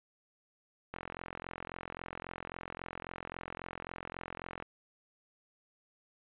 click train, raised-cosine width 0.5 ms, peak -25 dBFS, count 162, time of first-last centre 0.94-4.624 s, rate 43.7 Hz, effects resampled to 8000 Hz

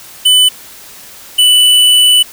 square tone pair in turn, 3000 / 2979 Hz, F#7 / F#7, +23 / +11 cents, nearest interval unison, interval 12 cents, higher first, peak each -5 dBFS, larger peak neither, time 0.25-0.49 / 1.38-2.23 s, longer second, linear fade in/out 10 ms, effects white hiss -34 dBFS RMS until 2.32 s

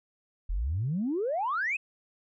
sine exponential sweep, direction up, 38.02 to 2637 Hz, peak -26 dBFS, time 0.49-1.77 s, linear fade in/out 10 ms, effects tanh soft clip ceiling -22 dBFS

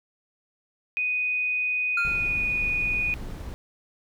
sine tone with pitch glide, 2489 to 2469 Hz, D#7 to D#7, 0 to -14 cents, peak -23 dBFS, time 0.97-3.14 s, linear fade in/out 0 ms, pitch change -14 cents, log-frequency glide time 2.01-2.3 s
triangle tone with exponential decay, 1396.9 Hz, F6, in tune, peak -21 dBFS, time 1.97-2.48 s, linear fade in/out 5 ms, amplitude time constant 110 ms
brown noise, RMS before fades -35 dBFS, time 2.05-3.54 s, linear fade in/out 0 ms
effects none

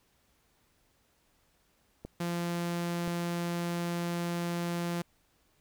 clicks, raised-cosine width 2 ms, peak -27 dBFS, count 2, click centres 2.05 / 3.077 s
sawtooth tone, 172.3 Hz, F3, 23 cents flat, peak -27 dBFS, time 2.2-5.02 s, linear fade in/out 5 ms
effects pink hiss -70 dBFS RMS until 5.6 s

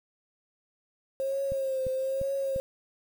sine tone with vibrato, 535 Hz, C5, 38 cents sharp, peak -27 dBFS, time 1.2-2.6 s, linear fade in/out 0 ms, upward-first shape triangle, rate 1.1 Hz, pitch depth 52 cents each way
click train, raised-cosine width 5 ms, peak -26 dBFS, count 4, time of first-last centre 1.52-2.562 s, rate 2.88 Hz
effects 8-bit

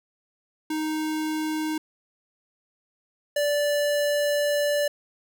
square tone pair in turn, 311.1 / 583.4 Hz, D#4 / D5, 0 / -12 cents, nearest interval major seventh, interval 1088 cents, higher second, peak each -26 / -22 dBFS, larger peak second, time 0.7-1.78 / 3.36-4.88 s, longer second, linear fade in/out 5 ms, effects none

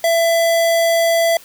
square tone, 668 Hz, E5, 23 cents sharp, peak -13 dBFS, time 0.04-1.37 s, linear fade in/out 2 ms, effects white hiss -43 dBFS RMS until 1.44 s

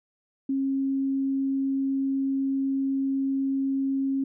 sine tone, 270.8 Hz, C#4, 40 cents flat, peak -23 dBFS, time 0.49-4.24 s, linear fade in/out 5 ms, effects none

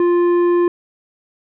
sine tone with tanh clipping, 349.2 Hz, F4, in tune, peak -13 dBFS, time 0-0.68 s, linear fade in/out 2 ms, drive 9 dB, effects none

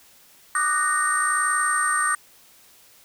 sine tone cluster, 1169 / 1230 / 1487 / 1851 / 8700 Hz, D6 / D#6 / F#6 / A#6 / C#9, -8 / -20 / +8 / -13 / -33 cents, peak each -25 dBFS, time 0.55-2.15 s, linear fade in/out 2 ms, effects tanh soft clip ceiling -12 dBFS + white hiss -53 dBFS RMS until 3.04 s

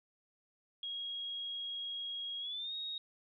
sine tone with pitch glide, 3289 to 3756 Hz, G#7 to A#7, -18 to +12 cents, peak -38 dBFS, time 0.83-2.98 s, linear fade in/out 2 ms, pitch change +230 cents, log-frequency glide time 2.4-2.74 s, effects none

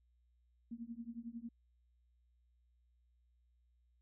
sine tone with tremolo, 233.1 Hz, A#3, in tune, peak -40 dBFS, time 0.71-1.49 s, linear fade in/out 5 ms, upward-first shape triangle, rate 11 Hz, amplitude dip 100%, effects added 60 Hz sine -70 dBFS peak until 4.01 s

